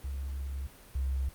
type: tone pair in turn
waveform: sine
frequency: 68 / 66.56 Hz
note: C#2 / C2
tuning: -33 / +30 cents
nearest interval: unison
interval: 37 cents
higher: first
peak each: -33 / -28 dBFS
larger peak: second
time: 0.04-0.67 / 0.95-1.29 s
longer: first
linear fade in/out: 5 ms
effects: pink hiss -54 dBFS RMS until 1.34 s + Opus 32 kbps